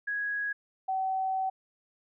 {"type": "tone pair in turn", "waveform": "sine", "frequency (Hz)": [1661.2, 761.2], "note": ["G#6", "F#5"], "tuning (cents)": [0, 49], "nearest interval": "octave + major second", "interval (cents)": 1351, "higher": "first", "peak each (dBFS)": [-29, -27], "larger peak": "second", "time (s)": [[0.07, 0.53], [0.88, 1.5]], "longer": "second", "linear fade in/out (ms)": 10, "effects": []}